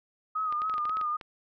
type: tone with vibrato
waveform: sine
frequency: 1244.5 Hz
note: D#6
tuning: in tune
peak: -27 dBFS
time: 0.35-1.17 s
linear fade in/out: 10 ms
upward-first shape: sine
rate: 3.7 Hz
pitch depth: 56 cents each way
type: clicks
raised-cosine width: 0.3 ms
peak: -26 dBFS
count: 10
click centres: 0.525 / 0.619 / 0.697 / 0.74 / 0.781 / 0.854 / 0.895 / 0.97 / 1.013 / 1.212 s
effects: none